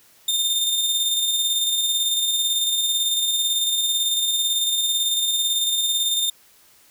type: tone with tremolo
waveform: sawtooth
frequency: 3626 Hz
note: A#7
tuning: 49 cents flat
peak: -15 dBFS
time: 0.28-6.3 s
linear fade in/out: 5 ms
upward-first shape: square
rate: 18 Hz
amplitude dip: 30%
effects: white hiss -54 dBFS RMS until 6.9 s